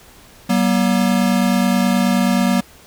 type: tone pair together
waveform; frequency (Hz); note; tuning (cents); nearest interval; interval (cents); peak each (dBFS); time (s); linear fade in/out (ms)
square; 190 / 239.4; F#3 / A#3; +46 / +46; major third; 400; -17; 0.49-2.61; 10
effects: pink hiss -45 dBFS RMS until 2.86 s